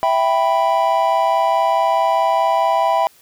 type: chord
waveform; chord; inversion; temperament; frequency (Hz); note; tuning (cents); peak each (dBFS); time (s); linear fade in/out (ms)
triangle; E minor; none; equal; 659.3 / 784 / 987.8; E5 / G5 / B5; 0 / 0 / 0; -16; 0.03-3.07; 0
effects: white hiss -51 dBFS RMS until 3.21 s